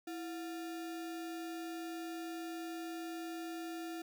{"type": "tone with sample-and-hold", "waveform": "sine", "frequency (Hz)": 330.8, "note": "E4", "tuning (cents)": 6, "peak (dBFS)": -40, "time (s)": [0.07, 4.02], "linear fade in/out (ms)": 5, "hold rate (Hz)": 1050, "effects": []}